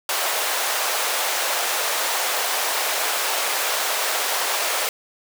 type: high-pass noise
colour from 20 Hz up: pink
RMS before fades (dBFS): -23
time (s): 0.09-4.89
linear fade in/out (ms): 2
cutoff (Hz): 540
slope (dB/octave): 24
effects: none